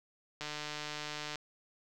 click train, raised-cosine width 0.2 ms, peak -22 dBFS, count 143, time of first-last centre 0.41-1.357 s, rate 150 Hz, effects none

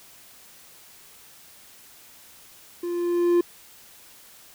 triangle tone with level ramp, 348 Hz, F4, 6 cents flat, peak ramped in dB -25 to -13 dBFS, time 2.83-3.41 s, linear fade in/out 5 ms, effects white hiss -50 dBFS RMS until 4.54 s

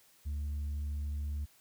sine tone with tanh clipping, 73 Hz, D2, 10 cents flat, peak -34 dBFS, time 0.25-1.46 s, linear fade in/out 20 ms, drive 2 dB, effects white hiss -64 dBFS RMS until 1.6 s

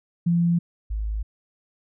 sine tone pair in turn, 171.1 / 53.11 Hz, F3 / G#1, -35 / +39 cents, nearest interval octave + minor sixth, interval 2026 cents, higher first, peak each -17 / -24 dBFS, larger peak first, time 0.26-0.59 / 0.9-1.23 s, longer neither, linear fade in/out 10 ms, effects none

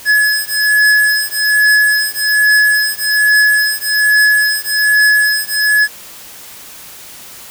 square beating tone pair, 1700 / 1701.2 Hz, G#6 / G#6, +40 / +41 cents, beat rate 1.2 Hz, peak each -13 dBFS, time 0.05-5.88 s, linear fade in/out 50 ms, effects white hiss -34 dBFS RMS until 7.5 s

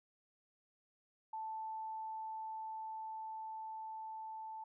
sine tone with level ramp, 880 Hz, A5, in tune, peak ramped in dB -40 to -44 dBFS, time 1.33-4.64 s, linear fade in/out 5 ms, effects none

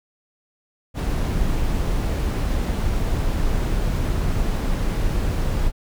brown noise, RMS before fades -21 dBFS, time 0.94-5.72 s, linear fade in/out 50 ms, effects none

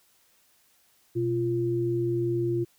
sine tone pair together, 123.68 / 346 Hz, B2 / F4, +3 / -16 cents, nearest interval octave + tritone, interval 1781 cents, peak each -29 / -25 dBFS, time 1.15-2.65 s, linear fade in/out 20 ms, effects white hiss -64 dBFS RMS until 2.78 s

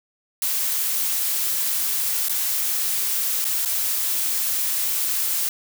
blue noise with dropouts, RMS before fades -23 dBFS, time 0.42-5.49 s, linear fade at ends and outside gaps 2 ms, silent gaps 2.285-2.294 / 3.445-3.45 / 3.651-3.657 s, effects none

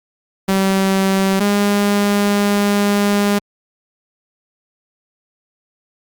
sawtooth tone pair in turn, 192.8 / 203.5 Hz, G3 / G#3, -28 / -35 cents, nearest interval minor second, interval 93 cents, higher second, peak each -9 dBFS, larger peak neither, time 0.48-1.4 / 1.4-3.39 s, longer second, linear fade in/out 10 ms, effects Opus 48 kbps

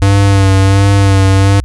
square tone with vibrato, 98 Hz, G2, in tune, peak -6 dBFS, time 0.02-1.6 s, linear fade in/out 0 ms, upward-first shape sine, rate 1.4 Hz, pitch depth 31 cents each way, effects added 60 Hz sine -21 dBFS peak until 1.64 s + resampled to 24000 Hz

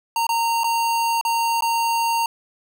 square tone with dropouts, 923 Hz, A#5, 17 cents flat, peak -19 dBFS, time 0.16-2.26 s, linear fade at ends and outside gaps 2 ms, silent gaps 0.268-0.291 / 0.635-0.642 / 1.212-1.25 / 1.608-1.622 s, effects none

